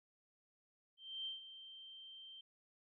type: tone with ADSR envelope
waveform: sine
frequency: 3136 Hz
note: G7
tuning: in tune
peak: -40 dBFS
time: 0.97-2.41 s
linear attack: 290 ms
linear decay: 140 ms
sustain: -12 dB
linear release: 5 ms
effects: none